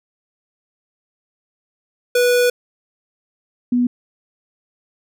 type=tone pair in turn; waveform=square / sine; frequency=490 / 245 Hz; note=B4 / B3; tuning=-14 / -14 cents; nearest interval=octave; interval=1200 cents; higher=first; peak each=-13 dBFS; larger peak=neither; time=2.15-2.5 / 3.72-3.87 s; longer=first; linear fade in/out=5 ms; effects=none